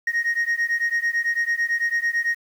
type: beating tone pair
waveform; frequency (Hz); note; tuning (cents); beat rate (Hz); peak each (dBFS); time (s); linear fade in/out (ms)
sine; 1864.7 / 1873.7; A#6 / A#6; 0 / +8; 9; -21; 0.07-2.35; 5
effects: tanh soft clip ceiling -17 dBFS + 8-bit